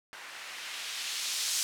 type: noise with low-pass filter sweep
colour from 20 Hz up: violet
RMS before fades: -36 dBFS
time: 0.13-1.63 s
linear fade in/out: 0 ms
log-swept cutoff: 1400 to 5900 Hz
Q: 0.97
effects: none